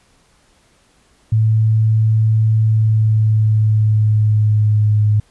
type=tone with pitch glide; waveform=sine; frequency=110 to 105.64 Hz; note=A2 to G#2; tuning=0 to +30 cents; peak=-10 dBFS; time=1.32-5.2 s; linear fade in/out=5 ms; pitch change=-70 cents; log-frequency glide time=2.6-5.07 s; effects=pink hiss -55 dBFS RMS until 5.3 s + resampled to 24000 Hz